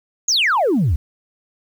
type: exponential sweep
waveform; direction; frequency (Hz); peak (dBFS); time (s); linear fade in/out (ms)
sine; down; 6940 to 65.41; -12; 0.28-0.96; 5
effects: tanh soft clip ceiling -11 dBFS + 8-bit